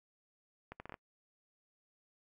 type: accelerating click train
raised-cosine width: 0.5 ms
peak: -30 dBFS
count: 6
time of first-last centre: 0.72-0.942 s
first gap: 80 ms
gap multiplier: 0.7
effects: noise-tail reverb RT60 0.1 s tail -25 dB re dry